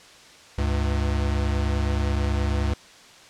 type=tone pair together; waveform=square; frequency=70.57 / 100 Hz; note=C#2 / G2; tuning=+32 / +35 cents; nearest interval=tritone; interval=603 cents; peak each=-23 / -28 dBFS; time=0.58-2.74 s; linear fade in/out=5 ms; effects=white hiss -48 dBFS RMS until 3.29 s + low-pass 6000 Hz 12 dB/octave